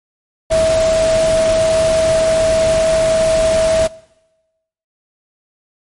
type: tone in noise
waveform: sine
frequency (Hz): 645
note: E5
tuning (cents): -38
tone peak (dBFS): -10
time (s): 0.5-3.88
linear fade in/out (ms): 20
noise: pink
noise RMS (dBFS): -22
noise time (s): 0.5-3.88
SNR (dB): +9
effects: noise-tail reverb RT60 1.0 s tail -22 dB re dry + MP3 48 kbps